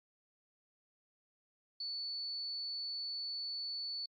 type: tone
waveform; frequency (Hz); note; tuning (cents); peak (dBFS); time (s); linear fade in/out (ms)
sine; 4460; C#8; +10; -38; 1.8-4.06; 5
effects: AAC 64 kbps